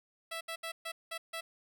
10% pulse tone bursts at uneven times, 659.3 Hz, E5, in tune, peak -29 dBFS, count 6, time 0.31-0.41 / 0.48-0.56 / 0.63-0.72 / 0.85-0.92 / 1.11-1.18 / 1.33-1.41 s, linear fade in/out 10 ms, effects none

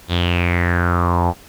sawtooth tone with low-pass filter sweep, 87.31 Hz, F2, in tune, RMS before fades -17 dBFS, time 0.08-1.34 s, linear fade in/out 50 ms, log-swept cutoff 3700 to 810 Hz, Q 6.8, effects pink hiss -44 dBFS RMS until 1.48 s

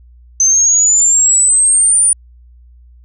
sine exponential sweep, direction up, 6170 to 9450 Hz, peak -7 dBFS, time 0.4-2.13 s, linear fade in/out 2 ms, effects added 60 Hz sine -39 dBFS peak until 3.04 s

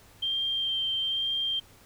sine tone with vibrato, 3162 Hz, G7, 14 cents sharp, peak -26 dBFS, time 0.22-1.6 s, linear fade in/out 10 ms, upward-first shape sine, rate 1.1 Hz, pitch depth 13 cents each way, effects added 100 Hz sine -59 dBFS peak until 1.85 s + pink hiss -56 dBFS RMS until 1.85 s

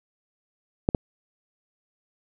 clicks, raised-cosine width 2 ms, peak -6 dBFS, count 2, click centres 0.889 / 0.948 s, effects none

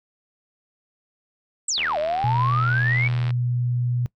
sine exponential two-way sweep, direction down then up, 8372 to 587.3 to 2309 Hz, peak -21 dBFS, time 1.68-3.08 s, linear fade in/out 5 ms, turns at 1.98 s
click train, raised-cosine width 0.3 ms, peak -18 dBFS, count 120, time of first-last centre 1.78-3.306 s, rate 78 Hz
sine tone, 122.3 Hz, B2, 16 cents flat, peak -20 dBFS, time 2.24-4.06 s, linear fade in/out 0 ms
effects noise-tail reverb RT60 0.1 s tail -22 dB re dry

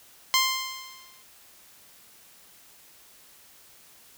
10% pulse tone with exponential decay, 1049 Hz, C6, 4 cents sharp, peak -9 dBFS, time 0.34-1.22 s, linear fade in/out 0 ms, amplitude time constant 190 ms, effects white hiss -54 dBFS RMS until 4.17 s

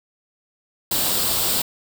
white noise with comb filter, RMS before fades -21 dBFS, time 0.91-1.62 s, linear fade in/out 5 ms, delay 0.24 ms, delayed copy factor +0.5, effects none

